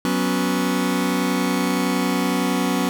sawtooth chord, F# suspended fourth, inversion none, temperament just, 185 / 246.7 / 277.5 Hz, F#3 / B3 / C#4, 0 / -2 / +2 cents, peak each -19 dBFS, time 0.05-2.89 s, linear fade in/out 0 ms, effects none

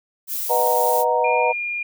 violet noise, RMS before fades -26 dBFS, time 0.27-1.05 s, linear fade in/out 50 ms
sine chord, B major seventh, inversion none, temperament equal, 493.9 / 622.3 / 740 / 932.3 Hz, B4 / D#5 / F#5 / A#5, 0 / 0 / 0 / 0 cents, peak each -21 / -23 / -24 / -20 dBFS, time 0.49-1.53 s, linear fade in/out 20 ms
sine tone, 2414 Hz, D7, 47 cents sharp, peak -23 dBFS, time 1.24-1.83 s, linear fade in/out 5 ms
effects none

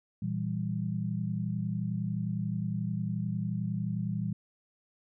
sine chord, E diminished, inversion second, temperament equal, 116.54 / 164.81 / 196 Hz, Bb2 / E3 / G3, 0 / 0 / 0 cents, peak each -34 dBFS, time 0.22-4.33 s, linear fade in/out 5 ms, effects none

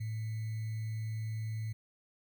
sine tone with sample-and-hold, 110 Hz, A2, in tune, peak -34 dBFS, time 0-1.73 s, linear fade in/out 10 ms, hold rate 2100 Hz, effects none

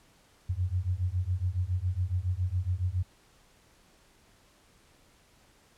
sine beating tone pair, 87.31 / 94.51 Hz, F2 / F#2, 0 / +37 cents, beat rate 7.2 Hz, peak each -30 / -30 dBFS, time 0.49-3.03 s, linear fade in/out 10 ms, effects pink hiss -62 dBFS RMS until 5.77 s + low-pass 11000 Hz 12 dB/octave

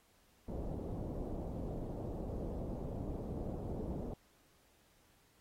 pink low-pass noise, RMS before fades -41 dBFS, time 0.48-4.14 s, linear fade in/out 5 ms, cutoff 640 Hz, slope 24 dB/octave, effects pink hiss -70 dBFS RMS until 5.4 s + AAC 48 kbps

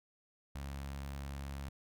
sawtooth tone with notch filter, 69.3 Hz, C#2, in tune, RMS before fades -43 dBFS, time 0.55-1.69 s, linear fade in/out 5 ms, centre 390 Hz, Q 1.4, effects none

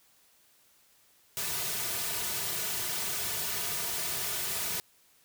white noise with comb filter, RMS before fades -33 dBFS, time 1.37-4.8 s, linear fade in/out 0 ms, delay 3.7 ms, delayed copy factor -0.9, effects white hiss -64 dBFS RMS until 5.24 s

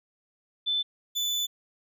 sine / 35% pulse tone pair in turn, 3520 / 3492 Hz, A7 / A7, 0 / -14 cents, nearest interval unison, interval 14 cents, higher first, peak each -24 dBFS, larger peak neither, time 0.66-0.83 / 1.15-1.47 s, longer second, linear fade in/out 20 ms, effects none

